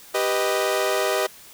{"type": "chord", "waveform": "sawtooth", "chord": "G augmented", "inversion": "none", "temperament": "equal", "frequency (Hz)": [392, 493.9, 622.3], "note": ["G4", "B4", "D#5"], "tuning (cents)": [0, 0, 0], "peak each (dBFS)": [-21, -22, -20], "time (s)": [0.14, 1.27], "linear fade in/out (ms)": 10, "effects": ["white hiss -46 dBFS RMS until 1.53 s"]}